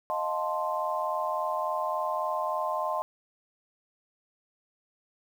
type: chord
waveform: sine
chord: F dominant seventh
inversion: third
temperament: equal with one note detuned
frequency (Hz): 622.3 / 705.8 / 880 / 1046.5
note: Eb5 / F5 / A5 / C6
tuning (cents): 0 / +18 / 0 / 0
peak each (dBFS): -32 / -35 / -34 / -31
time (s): 0.1-3.02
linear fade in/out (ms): 0
effects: 9-bit